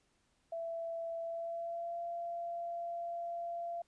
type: tone with pitch glide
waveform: sine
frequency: 666 to 685.5 Hz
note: E5 to F5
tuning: +18 to -32 cents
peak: -37 dBFS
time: 0.52-3.82 s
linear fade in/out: 5 ms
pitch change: +50 cents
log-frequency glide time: 1.21-2 s
effects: pink hiss -75 dBFS RMS until 3.87 s + resampled to 22050 Hz